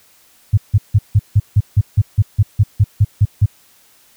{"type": "tone bursts", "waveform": "sine", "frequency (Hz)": 103.1, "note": "G#2", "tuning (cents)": -12, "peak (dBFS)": -6, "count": 15, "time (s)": [0.53, 3.46], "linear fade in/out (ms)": 10, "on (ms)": 46, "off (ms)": 160, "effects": ["white hiss -51 dBFS RMS until 4.16 s"]}